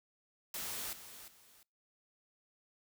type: noise with echo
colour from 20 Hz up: white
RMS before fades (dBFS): -41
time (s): 0.54-0.93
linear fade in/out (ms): 2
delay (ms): 350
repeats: 2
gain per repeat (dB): -11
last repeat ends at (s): 1.63
effects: noise-tail reverb RT60 0.3 s tail -26 dB re dry